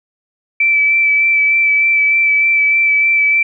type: tone with vibrato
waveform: sine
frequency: 2319 Hz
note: D7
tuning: 22 cents flat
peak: -9 dBFS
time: 0.6-3.43 s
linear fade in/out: 5 ms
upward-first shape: sine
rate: 3.3 Hz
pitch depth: 17 cents each way
effects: none